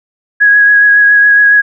sine tone with vibrato, 1661.2 Hz, G#6, in tune, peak -3 dBFS, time 0.4-1.62 s, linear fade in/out 20 ms, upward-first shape triangle, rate 7.2 Hz, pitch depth 20 cents each way, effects none

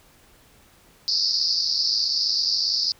pink band-pass noise, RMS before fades -23 dBFS, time 1.08-2.92 s, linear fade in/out 0 ms, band 4500 to 5200 Hz, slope 96 dB/octave, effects pink hiss -55 dBFS RMS until 2.99 s

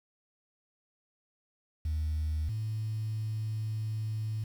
sine tone pair in turn, 77.7 / 108.81 Hz, D#2 / A2, -2 / -19 cents, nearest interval tritone, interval 583 cents, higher second, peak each -27 / -30 dBFS, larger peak first, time 1.85-2.49 / 2.49-4.44 s, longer second, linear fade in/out 5 ms, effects tanh soft clip ceiling -26 dBFS + 9-bit

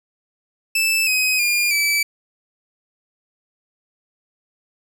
sawtooth tone with pitch steps, 2637 / 2522 / 2413 / 2308 Hz, E7 / D#7 / D7 / D7, 0 / +23 / +46 / -31 cents, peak -13 dBFS, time 0.75-2.03 s, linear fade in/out 5 ms, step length 320 ms, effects none

